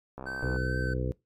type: click train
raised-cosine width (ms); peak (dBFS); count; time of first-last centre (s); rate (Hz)
1; -25; 26; 0.18-0.562; 65.5
type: tone with vibrato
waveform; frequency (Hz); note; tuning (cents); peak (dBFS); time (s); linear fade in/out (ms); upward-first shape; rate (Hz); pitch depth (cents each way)
triangle; 1530; G6; -42; -32; 0.26-0.94; 10; triangle; 2.4; 20
type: harmonic tone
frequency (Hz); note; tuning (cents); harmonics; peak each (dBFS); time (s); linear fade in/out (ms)
63.4; B1; +46; 1 / 2 / 3 / 4 / 5 / 6 / 7 / 8; -32 / -32 / -40 / -41 / -39 / -41 / -38 / -38; 0.43-1.12; 0
effects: noise-tail reverb RT60 0.2 s tail -21 dB re dry + MP3 64 kbps